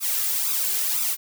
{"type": "noise with flanger", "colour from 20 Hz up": "blue", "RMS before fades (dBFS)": -24, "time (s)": [0, 1.17], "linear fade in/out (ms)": 50, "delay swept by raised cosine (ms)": [0.8, 2.5], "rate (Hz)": 2, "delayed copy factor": 0.95, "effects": []}